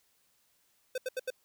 square tone bursts, 512 Hz, C5, 38 cents flat, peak -32 dBFS, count 4, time 0.95-1.304 s, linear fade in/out 5 ms, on 30 ms, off 78 ms, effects white hiss -71 dBFS RMS until 1.44 s

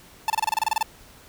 45% pulse tone bursts, 880 Hz, A5, in tune, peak -19 dBFS, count 12, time 0.28-0.828 s, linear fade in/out 2 ms, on 20 ms, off 28 ms, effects pink hiss -50 dBFS RMS until 1.28 s

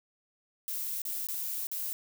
violet noise with dropouts, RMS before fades -35 dBFS, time 0.68-1.93 s, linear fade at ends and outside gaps 0 ms, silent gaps 1.018-1.052 / 1.27-1.287 / 1.669-1.715 s, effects none

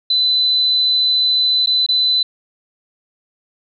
sine tone with dropouts, 4013 Hz, B7, 27 cents sharp, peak -12 dBFS, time 0.1-2.23 s, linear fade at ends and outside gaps 5 ms, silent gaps 1.661-1.671 / 1.864-1.887 s, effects none

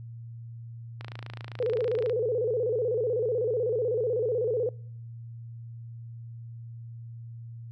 click train, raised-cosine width 0.3 ms, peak -24 dBFS, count 31, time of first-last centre 1.01-2.097 s, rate 27.6 Hz
sine tone with vibrato, 466.2 Hz, A#4, in tune, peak -24 dBFS, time 1.6-4.69 s, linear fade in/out 2 ms, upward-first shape square, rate 16 Hz, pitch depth 120 cents each way
effects noise-tail reverb RT60 0.6 s tail -25 dB re dry + added 116 Hz sine -39 dBFS peak until 7.71 s

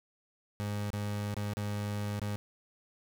30% pulse tone with dropouts, 103.3 Hz, G#2, 9 cents flat, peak -30 dBFS, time 0.6-2.36 s, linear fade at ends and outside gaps 0 ms, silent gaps 0.903-0.932 / 1.343-1.367 / 1.536-1.57 / 2.196-2.217 s, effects none

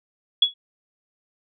sine tone with exponential decay, 3372 Hz, G#7, 26 cents sharp, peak -9 dBFS, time 0.42-0.54 s, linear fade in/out 5 ms, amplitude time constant 24 ms, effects none

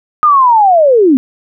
sine linear sweep, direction down, 1244.5 to 244.4 Hz, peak -4 dBFS, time 0.23-1.17 s, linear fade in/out 0 ms, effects none

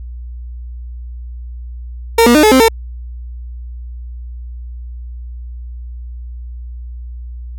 30% pulse tone with pitch steps, 459.9 / 239 / 303.9 / 429.8 / 261.1 / 452.1 Hz, A#4 / A#3 / D#4 / A4 / C4 / A4, -23 / +43 / -41 / -41 / -3 / +47 cents, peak -3 dBFS, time 2.18-2.684 s, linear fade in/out 5 ms, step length 84 ms, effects added 60 Hz sine -25 dBFS peak until 7.58 s

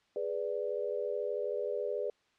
sine chord, G# diminished, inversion none, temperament equal, 415.3 / 493.9 / 587.3 Hz, G#4 / B4 / D5, 0 / 0 / 0 cents, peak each -36 / -36 / -37 dBFS, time 0.16-2.1 s, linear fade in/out 2 ms, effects white hiss -71 dBFS RMS until 2.38 s + low-pass 4000 Hz 12 dB/octave

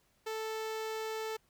sawtooth tone with notch filter, 440 Hz, A4, in tune, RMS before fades -38 dBFS, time 0.26-1.37 s, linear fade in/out 10 ms, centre 10000 Hz, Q 2, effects pink hiss -72 dBFS RMS until 1.49 s

